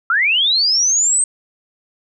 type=linear sweep; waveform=sine; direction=up; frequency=1300 to 8372 Hz; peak=-12 dBFS; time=0.1-1.24 s; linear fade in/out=2 ms; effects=none